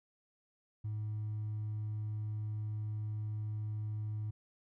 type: tone with hard clipping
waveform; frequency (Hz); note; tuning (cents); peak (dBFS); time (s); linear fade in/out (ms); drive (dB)
triangle; 106.7; G#2; +47; -35; 0.84-4.31; 10; 2
effects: none